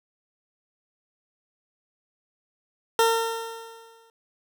20% pulse tone with exponential decay, 455.7 Hz, A#4, 39 cents flat, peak -11 dBFS, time 2.99-4.1 s, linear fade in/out 1 ms, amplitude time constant 240 ms, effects none

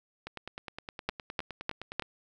two click trains, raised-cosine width 0.3 ms, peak -13 / -23 dBFS, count 4 / 18, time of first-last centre 1.09-1.996 / 0.27-2.023 s, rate 3.31 / 9.7 Hz, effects none

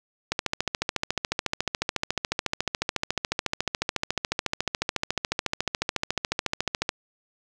click train, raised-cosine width 0.2 ms, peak -7 dBFS, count 93, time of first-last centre 0.32-6.891 s, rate 14 Hz, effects none

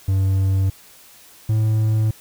triangle tone pair in turn, 96 / 109.13 Hz, G2 / A2, -36 / -14 cents, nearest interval major second, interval 222 cents, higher second, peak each -13 dBFS, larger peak neither, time 0.08-0.7 / 1.49-2.11 s, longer neither, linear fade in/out 5 ms, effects white hiss -47 dBFS RMS until 2.2 s

